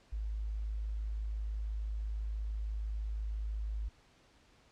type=tone; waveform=sine; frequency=53 Hz; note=G#1; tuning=36 cents sharp; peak=-34 dBFS; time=0.12-3.89 s; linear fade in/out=10 ms; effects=pink hiss -65 dBFS RMS until 4.71 s + low-pass 6000 Hz 12 dB/octave